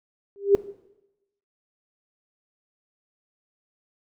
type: tone with exponential growth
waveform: sine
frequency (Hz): 399.7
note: G4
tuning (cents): +34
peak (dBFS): -9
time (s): 0.36-0.55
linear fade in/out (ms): 0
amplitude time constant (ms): 41
effects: noise-tail reverb RT60 0.9 s tail -17 dB re dry